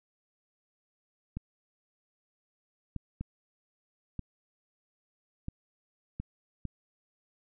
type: clicks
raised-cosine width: 5 ms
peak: -23 dBFS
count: 7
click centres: 1.37 / 2.963 / 3.21 / 4.193 / 5.484 / 6.2 / 6.653 s
effects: none